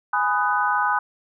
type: chord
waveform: sine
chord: G# minor seventh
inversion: none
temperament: just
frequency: 830.6 / 996.7 / 1245.9 / 1495.1 Hz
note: G#5 / B5 / D#6 / F#6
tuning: 0 / +16 / +2 / +18 cents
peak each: -24 dBFS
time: 0.13-0.99 s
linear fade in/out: 5 ms
effects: none